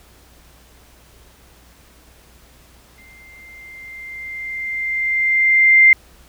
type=tone with exponential growth; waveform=sine; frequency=2093 Hz; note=C7; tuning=in tune; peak=-5 dBFS; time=2.98-5.93 s; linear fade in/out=2 ms; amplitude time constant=640 ms; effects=added 60 Hz sine -50 dBFS peak until 6.28 s + pink hiss -50 dBFS RMS until 6.28 s